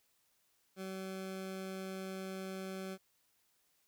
20% pulse tone, 190 Hz, F#3, 46 cents sharp, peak -36 dBFS, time 0.76-2.98 s, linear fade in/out 50 ms, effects white hiss -75 dBFS RMS until 3.87 s

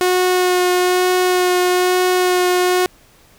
sawtooth tone with vibrato, 363.1 Hz, F#4, 33 cents flat, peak -9 dBFS, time 0.01-2.86 s, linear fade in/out 0 ms, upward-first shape sine, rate 1.1 Hz, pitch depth 11 cents each way, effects pink hiss -50 dBFS RMS until 3.38 s

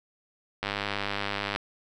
click train, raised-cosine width 0.3 ms, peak -13 dBFS, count 95, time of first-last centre 0.63-1.561 s, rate 101 Hz, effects none

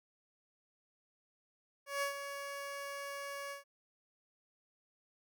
15% pulse tone with ADSR envelope, 562 Hz, C#5, 24 cents sharp, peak -26 dBFS, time 1.86-3.64 s, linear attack 160 ms, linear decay 110 ms, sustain -9 dB, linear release 130 ms, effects none

